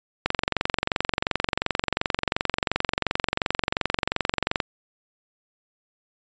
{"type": "click train", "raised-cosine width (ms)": 0.3, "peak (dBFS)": -5, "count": 100, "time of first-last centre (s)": [0.26, 4.602], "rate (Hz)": 22.8, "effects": ["resampled to 16000 Hz"]}